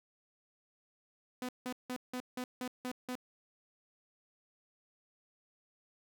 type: tone bursts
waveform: sawtooth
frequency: 251.1 Hz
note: B3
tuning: 29 cents sharp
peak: -33 dBFS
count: 8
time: 1.42-3.154 s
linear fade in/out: 2 ms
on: 68 ms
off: 170 ms
effects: none